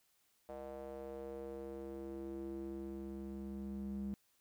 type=tone with band-pass filter sweep; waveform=square; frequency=67.5 Hz; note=C#2; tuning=45 cents flat; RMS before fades=-45 dBFS; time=0.49-4.14 s; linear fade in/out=0 ms; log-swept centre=610 to 210 Hz; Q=3.6; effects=white hiss -75 dBFS RMS until 4.4 s